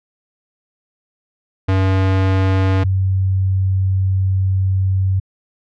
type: tone pair in turn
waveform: square / sine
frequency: 95.1 / 95.1 Hz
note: F#2 / F#2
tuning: +48 / +48 cents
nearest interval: unison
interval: 0 cents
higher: neither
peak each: -13 dBFS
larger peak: neither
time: 1.68-2.84 / 2.84-5.2 s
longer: second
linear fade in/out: 10 ms
effects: low-pass 3000 Hz 12 dB/octave